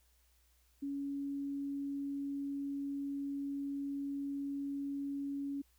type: tone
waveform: sine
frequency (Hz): 280.1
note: C#4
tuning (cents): +18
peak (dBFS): -36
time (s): 0.82-5.62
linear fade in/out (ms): 10
effects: added 60 Hz sine -69 dBFS peak until 5.78 s + white hiss -73 dBFS RMS until 5.78 s